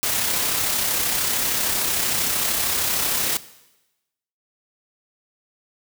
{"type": "noise with amplitude modulation", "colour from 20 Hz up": "white", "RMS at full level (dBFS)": -21, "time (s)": [0.03, 3.37], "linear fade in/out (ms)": 0, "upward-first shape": "sine", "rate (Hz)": 33.1, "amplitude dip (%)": 30, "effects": ["noise-tail reverb RT60 1.0 s tail -17 dB re dry"]}